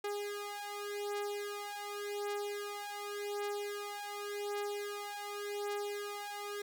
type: beating tone pair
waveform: sawtooth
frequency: 409.5 / 410.38 Hz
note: G#4 / G#4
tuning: -24 / -21 cents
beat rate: 0.88 Hz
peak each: -37 / -37 dBFS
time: 0.04-6.62 s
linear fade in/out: 5 ms
effects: none